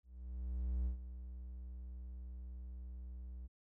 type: tone with ADSR envelope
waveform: triangle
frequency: 61.74 Hz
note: B1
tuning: in tune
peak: -31 dBFS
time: 0.03-3.48 s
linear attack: 830 ms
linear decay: 110 ms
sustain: -12 dB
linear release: 23 ms
effects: none